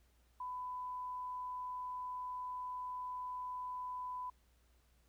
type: tone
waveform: sine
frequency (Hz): 1000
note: B5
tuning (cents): +21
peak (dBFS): -40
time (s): 0.4-4.3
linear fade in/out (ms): 5
effects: added 60 Hz sine -68 dBFS peak until 5.08 s + pink hiss -75 dBFS RMS until 5.08 s